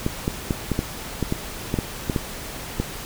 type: clicks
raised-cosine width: 3 ms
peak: -8 dBFS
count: 12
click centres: 0.064 / 0.279 / 0.508 / 0.717 / 0.791 / 1.227 / 1.324 / 1.741 / 1.788 / 2.098 / 2.162 / 2.8 s
effects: pink hiss -34 dBFS RMS until 3.05 s